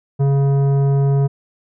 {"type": "tone with tanh clipping", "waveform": "sine", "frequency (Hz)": 138.9, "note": "C#3", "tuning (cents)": 4, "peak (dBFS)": -14, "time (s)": [0.19, 1.28], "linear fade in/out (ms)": 20, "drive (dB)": 12, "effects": []}